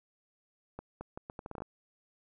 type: accelerating click train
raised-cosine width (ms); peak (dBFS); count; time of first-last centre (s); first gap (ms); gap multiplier
1; -27; 11; 0.79-1.62; 220; 0.75
effects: none